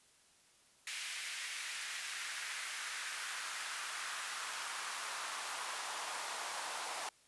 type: noise with high-pass filter sweep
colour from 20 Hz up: pink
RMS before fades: -42 dBFS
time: 0.87-7.09 s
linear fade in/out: 2 ms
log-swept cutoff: 2200 to 800 Hz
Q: 1.7
effects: white hiss -67 dBFS RMS until 7.27 s + resampled to 24000 Hz